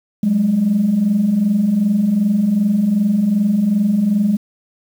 sine tone pair together, 185.79 / 208.4 Hz, F#3 / G#3, +7 / +6 cents, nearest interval major second, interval 199 cents, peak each -19 / -12 dBFS, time 0.23-4.37 s, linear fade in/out 5 ms, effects tanh soft clip ceiling -7 dBFS + 7-bit

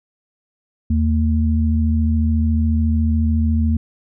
sine tone pair together, 80.12 / 226.4 Hz, E2 / A3, -49 / +50 cents, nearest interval octave + tritone, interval 1799 cents, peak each -15 / -19 dBFS, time 0.9-3.77 s, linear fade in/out 5 ms, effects none

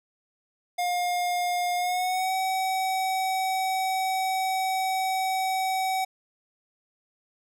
square tone with pitch glide, 711 to 757.6 Hz, F5 to F#5, +31 to +41 cents, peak -25 dBFS, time 0.78-6.05 s, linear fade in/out 10 ms, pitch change +110 cents, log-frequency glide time 1.76-2.33 s, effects none

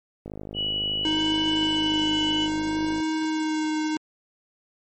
click train, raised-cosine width 2 ms, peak -23 dBFS, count 143, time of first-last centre 0.26-3.001 s, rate 51.8 Hz
sine tone with pitch glide, 2938 to 2969 Hz, F#7 to F#7, -13 to +5 cents, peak -24 dBFS, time 0.54-2.49 s, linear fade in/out 50 ms, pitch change +18 cents, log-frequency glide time 0.98-1.19 s
square tone with vibrato, 312.2 Hz, D#4, 6 cents sharp, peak -24 dBFS, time 1.05-3.97 s, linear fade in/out 2 ms, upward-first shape sine, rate 0.63 Hz, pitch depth 16 cents each way
effects MP3 32 kbps

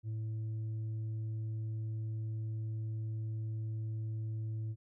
sine tone with tanh clipping, 110 Hz, A2, in tune, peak -36 dBFS, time 0.03-4.76 s, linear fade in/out 50 ms, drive 3 dB, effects none

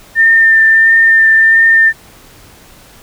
sine tone with vibrato, 1800 Hz, A6, 39 cents sharp, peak -4 dBFS, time 0.15-1.93 s, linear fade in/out 50 ms, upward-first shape triangle, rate 1.5 Hz, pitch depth 17 cents each way, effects pink hiss -40 dBFS RMS until 3.02 s

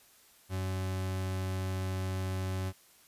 40% pulse tone, 94 Hz, F#2, 28 cents sharp, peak -31 dBFS, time 0.49-2.73 s, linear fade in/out 50 ms, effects white hiss -61 dBFS RMS until 3.07 s + resampled to 32000 Hz

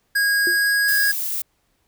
square tone with pitch glide, 1640 to 1649.5 Hz, G#6 to G#6, -22 to -12 cents, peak -17 dBFS, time 0.15-1.12 s, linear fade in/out 10 ms, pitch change +10 cents, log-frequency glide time 0.46-0.72 s
sine tone with exponential decay, 350.5 Hz, F4, 6 cents sharp, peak -22 dBFS, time 0.47-0.62 s, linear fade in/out 1 ms, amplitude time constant 32 ms
violet noise, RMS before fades -25 dBFS, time 0.88-1.42 s, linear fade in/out 5 ms
effects pink hiss -67 dBFS RMS until 1.87 s

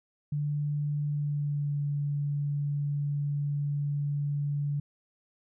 sine tone with pitch glide, 146.83 to 144.31 Hz, D3 to D3, 0 to -30 cents, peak -27 dBFS, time 0.32-4.8 s, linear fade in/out 5 ms, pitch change -30 cents, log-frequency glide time 1.08-1.79 s, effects none

